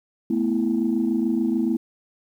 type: chord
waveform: sine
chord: A suspended second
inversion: none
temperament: equal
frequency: 220 / 246.9 / 329.6 Hz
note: A3 / B3 / E4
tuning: 0 / 0 / 0 cents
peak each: -23 dBFS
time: 0.3-1.77 s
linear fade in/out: 5 ms
effects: tanh soft clip ceiling -12 dBFS + 9-bit